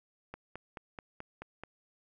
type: click train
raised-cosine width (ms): 0.5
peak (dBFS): -27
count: 7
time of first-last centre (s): 0.34-1.636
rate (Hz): 4.63
effects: none